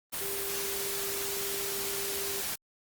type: tone in noise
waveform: sine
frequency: 396.4 Hz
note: G4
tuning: 19 cents sharp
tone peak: -38 dBFS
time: 0.2-2.42 s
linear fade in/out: 20 ms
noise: white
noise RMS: -34 dBFS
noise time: 0.12-2.56 s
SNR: -7 dB
effects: Opus 32 kbps